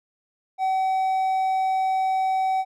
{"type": "tone", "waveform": "triangle", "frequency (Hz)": 760, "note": "F#5", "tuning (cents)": 46, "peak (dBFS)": -18, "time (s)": [0.58, 2.65], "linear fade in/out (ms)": 50, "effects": []}